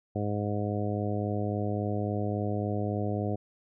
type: harmonic tone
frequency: 103.6 Hz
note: G#2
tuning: 4 cents flat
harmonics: 1 / 2 / 3 / 4 / 5 / 6 / 7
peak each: -31 / -34 / -36 / -37 / -38 / -39 / -39 dBFS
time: 0.15-3.36 s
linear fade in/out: 10 ms
effects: none